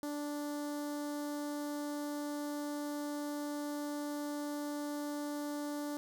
sawtooth tone with notch filter, 292.8 Hz, D4, 5 cents flat, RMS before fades -39 dBFS, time 0.03-5.97 s, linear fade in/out 0 ms, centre 2500 Hz, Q 0.76, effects none

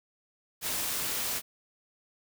white noise, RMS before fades -32 dBFS, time 0.61-1.42 s, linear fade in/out 50 ms, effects none

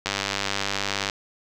click train, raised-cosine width 0.2 ms, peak -7 dBFS, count 104, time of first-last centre 0.06-1.098 s, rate 99.2 Hz, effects none

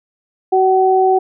sine tone pair together, 376.6 / 756 Hz, F#4 / F#5, +31 / +37 cents, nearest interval octave, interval 1206 cents, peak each -12 dBFS, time 0.52-1.19 s, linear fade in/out 10 ms, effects none

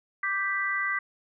sine chord, G major, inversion second, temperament equal, 1174.7 / 1568 / 1975.5 Hz, D6 / G6 / B6, 0 / 0 / 0 cents, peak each -32 / -31 / -28 dBFS, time 0.23-0.99 s, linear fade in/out 5 ms, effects none

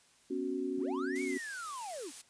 sine chord, B suspended second, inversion none, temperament just, 246.9 / 277.8 / 370.4 Hz, B3 / C#4 / F#4, 0 / +4 / +2 cents, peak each -40 / -36 / -36 dBFS, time 0.3-1.38 s, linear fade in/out 10 ms
triangle linear two-way sweep, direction up then down, 91.8 to 2279 to 236.9 Hz, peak -38 dBFS, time 0.77-2.12 s, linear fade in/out 50 ms, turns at 1.22 s
blue noise, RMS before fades -44 dBFS, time 1.15-2.22 s, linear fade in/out 10 ms
effects white hiss -65 dBFS RMS until 2.29 s + resampled to 22050 Hz

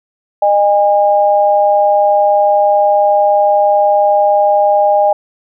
sine tone pair together, 611 / 814 Hz, D#5 / G#5, -32 / -35 cents, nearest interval perfect fourth, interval 497 cents, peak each -10 dBFS, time 0.42-5.13 s, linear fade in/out 5 ms, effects none

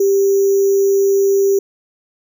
sine tone with sample-and-hold, 393.1 Hz, G4, 5 cents sharp, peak -10 dBFS, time 0-1.59 s, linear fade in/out 5 ms, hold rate 6300 Hz, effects none

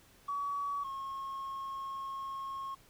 triangle tone pair in turn, 1134 / 1084.8 Hz, C#6 / C#6, +39 / -38 cents, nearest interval minor second, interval 77 cents, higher first, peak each -29 / -35 dBFS, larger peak first, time 0.28-0.84 / 0.84-2.75 s, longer second, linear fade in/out 10 ms, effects tanh soft clip ceiling -31 dBFS + pink hiss -62 dBFS RMS until 2.89 s

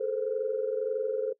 sine tone cluster, 428.1 / 449.9 / 521 Hz, A4 / A4 / C5, -47 / +39 / -7 cents, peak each -31 dBFS, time 0-1.33 s, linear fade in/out 10 ms, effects noise-tail reverb RT60 0.1 s tail -20 dB re dry + tanh soft clip ceiling -18 dBFS

